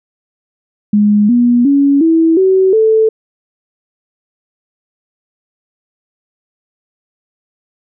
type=tone with pitch steps; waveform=sine; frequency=207.8 / 241.5 / 280.6 / 326.1 / 378.9 / 440.3 Hz; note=G#3 / B3 / C#4 / E4 / F#4 / A4; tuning=+1 / -39 / +21 / -19 / +41 / +1 cents; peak=-6 dBFS; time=0.93-3.09 s; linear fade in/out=5 ms; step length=360 ms; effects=none